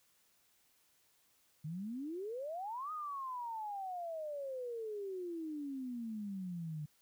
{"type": "exponential two-way sweep", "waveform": "sine", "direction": "up then down", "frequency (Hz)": [146.83, 1264, 146.83], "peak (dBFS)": -39, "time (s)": [1.64, 6.86], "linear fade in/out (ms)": 10, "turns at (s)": 2.92, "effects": ["white hiss -72 dBFS RMS until 7.01 s"]}